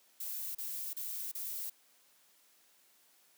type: noise bursts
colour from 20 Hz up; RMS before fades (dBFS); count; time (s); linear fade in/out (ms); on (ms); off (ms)
violet; -40; 4; 0.2-1.699; 5; 350; 33
effects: white hiss -67 dBFS RMS until 3.37 s + high-pass 200 Hz 12 dB/octave